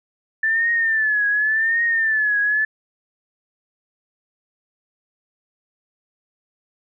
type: tone with vibrato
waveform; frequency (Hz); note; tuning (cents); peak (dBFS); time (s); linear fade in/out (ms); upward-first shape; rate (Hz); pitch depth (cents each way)
sine; 1760; A6; 0; -16; 0.43-2.65; 5; triangle; 0.89; 110
effects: none